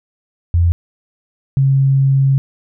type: tone pair in turn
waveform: sine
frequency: 85.6 / 135.88 Hz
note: F2 / C#3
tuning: -34 / -34 cents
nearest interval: minor sixth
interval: 800 cents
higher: second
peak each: -9 dBFS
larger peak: neither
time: 0.54-0.72 / 1.57-2.38 s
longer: second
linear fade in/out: 0 ms
effects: none